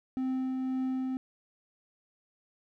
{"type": "tone with tremolo", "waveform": "triangle", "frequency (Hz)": 260, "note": "C4", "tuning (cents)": -11, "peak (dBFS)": -26, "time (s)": [0.17, 1.17], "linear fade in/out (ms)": 0, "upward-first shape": "triangle", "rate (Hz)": 1.9, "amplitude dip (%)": 25, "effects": []}